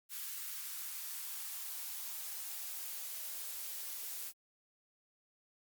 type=noise with high-pass filter sweep; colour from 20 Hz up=blue; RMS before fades=-43 dBFS; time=0.09-4.33 s; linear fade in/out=50 ms; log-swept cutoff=1400 to 340 Hz; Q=1.4; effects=Opus 48 kbps